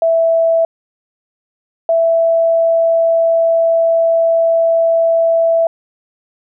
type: tone pair in turn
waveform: sine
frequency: 659.3 / 661.9 Hz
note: E5 / E5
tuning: 0 / +7 cents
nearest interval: unison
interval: 7 cents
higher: second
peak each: -9 dBFS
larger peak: neither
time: 0.02-0.65 / 1.89-5.67 s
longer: second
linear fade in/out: 2 ms
effects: none